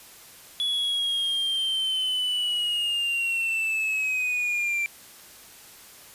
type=linear sweep; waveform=triangle; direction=down; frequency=3400 to 2349 Hz; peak=-22 dBFS; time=0.6-4.86 s; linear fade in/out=0 ms; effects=white hiss -48 dBFS RMS until 6.14 s + resampled to 32000 Hz